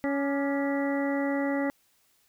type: harmonic tone with a mistuned harmonic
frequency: 279.6 Hz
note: C#4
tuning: 15 cents sharp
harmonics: 1 / 2 / 3 / 4 / 5 / 6 / 7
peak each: -27 / -31 / -37 / -43 / -43 / -45 / -36 dBFS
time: 0.04-1.7 s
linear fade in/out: 0 ms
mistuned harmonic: 4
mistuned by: +91 cents
effects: white hiss -67 dBFS RMS until 2.28 s